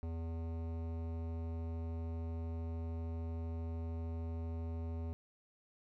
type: tone with hard clipping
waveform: sine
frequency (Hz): 82.41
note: E2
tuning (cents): 0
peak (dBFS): -40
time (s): 0.03-5.13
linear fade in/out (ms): 0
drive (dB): 16
effects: none